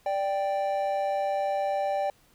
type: tone pair together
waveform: triangle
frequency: 587.3 / 784 Hz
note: D5 / G5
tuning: 0 / 0 cents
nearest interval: perfect fourth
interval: 500 cents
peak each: -26 dBFS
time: 0.06-2.1 s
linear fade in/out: 2 ms
effects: pink hiss -62 dBFS RMS until 2.34 s